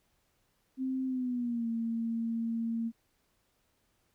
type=tone with pitch glide; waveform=sine; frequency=261.5 to 229 Hz; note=C4 to A#3; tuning=-1 to -31 cents; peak=-30 dBFS; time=0.77-2.92 s; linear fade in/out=50 ms; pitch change=-230 cents; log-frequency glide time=1.06-1.68 s; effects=pink hiss -74 dBFS RMS until 4.14 s